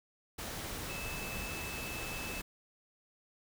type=tone in noise; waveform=sine; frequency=2615 Hz; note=E7; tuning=15 cents flat; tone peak=-43 dBFS; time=0.89-2.41 s; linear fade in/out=10 ms; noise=pink; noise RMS=-41 dBFS; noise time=0.38-2.42 s; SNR=-5 dB; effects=none